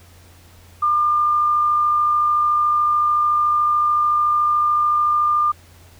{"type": "tone with amplitude modulation", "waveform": "sine", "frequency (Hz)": 1200, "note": "D6", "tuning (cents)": 37, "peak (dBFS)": -13, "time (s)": [0.82, 5.52], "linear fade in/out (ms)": 10, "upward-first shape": "sine", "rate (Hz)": 53.7, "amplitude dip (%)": 25, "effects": ["added 87 Hz sine -46 dBFS peak until 5.99 s", "pink hiss -50 dBFS RMS until 5.99 s"]}